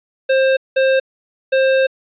square tone bursts at uneven times, 530 Hz, C5, 22 cents sharp, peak -12 dBFS, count 3, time 0.29-0.57 / 0.76-1 / 1.52-1.87 s, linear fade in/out 10 ms, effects resampled to 8000 Hz + 9-bit

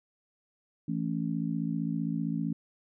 harmonic tone, 55.4 Hz, A1, 13 cents sharp, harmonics 3 / 4 / 5, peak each -32 / -33 / -34 dBFS, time 0.88-2.53 s, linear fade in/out 5 ms, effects none

